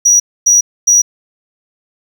triangle tone bursts, 5800 Hz, F#8, 35 cents flat, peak -4 dBFS, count 3, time 0.05-1.02 s, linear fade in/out 10 ms, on 150 ms, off 260 ms, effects none

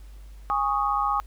sine chord, Ab suspended fourth, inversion none, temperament equal with one note detuned, 822 / 1108.7 / 1244.5 Hz, Ab5 / Db6 / Eb6, -18 / 0 / 0 cents, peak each -26 dBFS, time 0.5-1.2 s, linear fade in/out 0 ms, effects added 50 Hz sine -41 dBFS peak until 1.26 s + pink hiss -59 dBFS RMS until 1.26 s

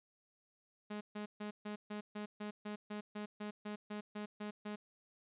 sawtooth tone bursts, 209.1 Hz, G#3, 12 cents sharp, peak -37 dBFS, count 16, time 0.9-4.76 s, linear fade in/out 10 ms, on 110 ms, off 140 ms, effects resampled to 8000 Hz

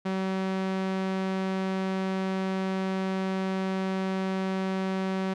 sawtooth tone with low-pass filter, 190 Hz, F#3, 46 cents sharp, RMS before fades -29 dBFS, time 0.05-5.34 s, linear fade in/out 10 ms, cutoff 4200 Hz, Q 0.52, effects none

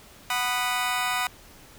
20% pulse chord, B major, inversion second, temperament just, 740.8 / 987.8 / 1234.7 Hz, F#5 / B5 / D#6, +2 / 0 / -14 cents, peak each -24 dBFS, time 0.3-1.27 s, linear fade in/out 2 ms, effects pink hiss -50 dBFS RMS until 1.78 s

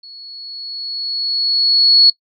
sine tone with level ramp, 4372 Hz, C#8, 25 cents flat, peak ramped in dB -35 to -5 dBFS, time 0.03-2.1 s, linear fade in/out 5 ms, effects noise-tail reverb RT60 0.1 s tail -22 dB re dry

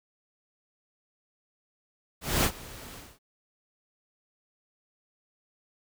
pink noise with ADSR envelope, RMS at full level -23 dBFS, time 2.21-3.19 s, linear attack 230 ms, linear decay 69 ms, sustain -21 dB, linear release 230 ms, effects none

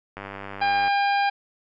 click train, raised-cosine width 0.5 ms, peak -20 dBFS, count 71, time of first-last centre 0.17-0.879 s, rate 98.8 Hz
harmonic tone, 803 Hz, G5, 41 cents sharp, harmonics 1 / 2 / 3 / 4 / 5 / 6, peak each -20 / -27 / -30 / -37 / -39 / -38 dBFS, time 0.61-1.3 s, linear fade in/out 10 ms
effects none

